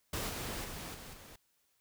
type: noise with level steps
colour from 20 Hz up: pink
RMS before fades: -37 / -40 / -44 / -49 / -53 dBFS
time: 0.13-1.36 s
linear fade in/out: 5 ms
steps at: 0.29 / 0.64 / 0.94 / 1.13 s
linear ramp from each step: 5 ms
effects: white hiss -75 dBFS RMS until 1.8 s